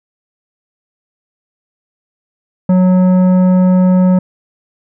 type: tone with tanh clipping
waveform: sine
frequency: 183.7 Hz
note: F#3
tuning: 12 cents flat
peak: -8 dBFS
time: 2.69-4.19 s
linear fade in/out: 5 ms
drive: 11 dB
effects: none